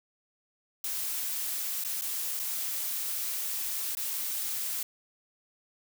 blue noise with dropouts, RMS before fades -33 dBFS, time 0.84-4.83 s, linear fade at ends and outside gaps 2 ms, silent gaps 1.839-1.847 / 2.012-2.019 / 2.393-2.397 / 3.951-3.97 s, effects none

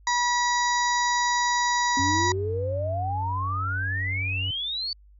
harmonic tone, 970 Hz, B5, 31 cents flat, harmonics 1 / 2 / 4 / 5 / 6 / 7, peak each -23 / -27 / -33 / -34 / -35 / -34 dBFS, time 0.07-2.32 s, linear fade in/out 2 ms
sine exponential sweep, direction up, 264.6 to 4579 Hz, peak -27 dBFS, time 1.97-4.93 s, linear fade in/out 2 ms
triangle tone, 94.1 Hz, F#2, 30 cents sharp, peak -26 dBFS, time 1.99-4.51 s, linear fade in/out 5 ms
effects added 50 Hz sine -50 dBFS peak until 5.19 s

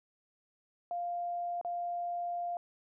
sine tone with dropouts, 698.5 Hz, F5, in tune, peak -33 dBFS, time 0.91-2.57 s, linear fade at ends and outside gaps 1 ms, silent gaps 1.613-1.648 s, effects none

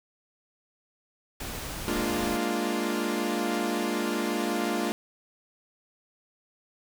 pink noise, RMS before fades -36 dBFS, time 1.4-2.37 s, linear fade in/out 5 ms
sawtooth chord, Bb dominant seventh, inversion third, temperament equal, 207.7 / 233.1 / 293.7 / 349.2 Hz, Ab3 / Bb3 / D4 / F4, 0 / 0 / 0 / 0 cents, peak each -29 / -28 / -29 / -27 dBFS, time 1.88-4.92 s, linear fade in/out 0 ms
effects none

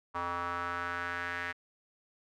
square tone with band-pass filter sweep, 87.31 Hz, F2, in tune, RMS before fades -36 dBFS, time 0.14-1.53 s, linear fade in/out 20 ms, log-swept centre 1100 to 1800 Hz, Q 3.8, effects none

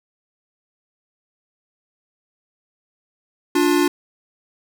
square tone pair together, 293.1 / 354.2 Hz, D4 / F4, -3 / +24 cents, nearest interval minor third, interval 327 cents, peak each -18 dBFS, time 3.55-3.88 s, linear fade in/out 5 ms, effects none

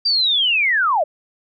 sine linear sweep, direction down, 4756 to 554.4 Hz, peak -14 dBFS, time 0.05-1.04 s, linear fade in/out 10 ms, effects none

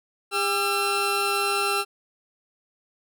20% pulse tone pair together, 401.6 / 1350.8 Hz, G4 / E6, +42 / +42 cents, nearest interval octave + major sixth, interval 2100 cents, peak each -21 / -19 dBFS, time 0.31-1.85 s, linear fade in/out 50 ms, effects none

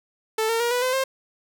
sawtooth tone with pitch steps, 440 / 456.8 / 474.3 / 492.5 / 511.3 / 530.9 Hz, A4 / A#4 / A#4 / B4 / C5 / C5, 0 / -35 / +30 / -5 / -40 / +25 cents, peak -17 dBFS, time 0.38-1.04 s, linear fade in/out 5 ms, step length 110 ms, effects none

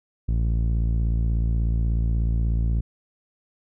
sawtooth tone with low-pass filter, 56.5 Hz, A1, 47 cents sharp, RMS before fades -22 dBFS, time 0.28-2.81 s, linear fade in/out 10 ms, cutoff 160 Hz, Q 0.71, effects none

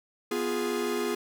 45% pulse chord, F diminished, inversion second, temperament equal, 246.9 / 349.2 / 415.3 Hz, Cb4 / F4 / Ab4, 0 / 0 / 0 cents, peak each -34 / -32 / -30 dBFS, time 0.31-1.15 s, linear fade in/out 5 ms, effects none

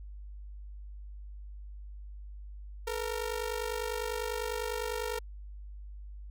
sawtooth ring-modulated tone, 461.2 Hz, A#4, 19 cents flat, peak -26 dBFS, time 2.87-5.19 s, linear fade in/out 0 ms, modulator 25 Hz, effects added 50 Hz sine -42 dBFS peak until 6.3 s

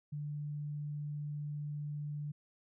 sine tone, 147.5 Hz, D3, 8 cents sharp, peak -37 dBFS, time 0.12-2.32 s, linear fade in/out 10 ms, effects none

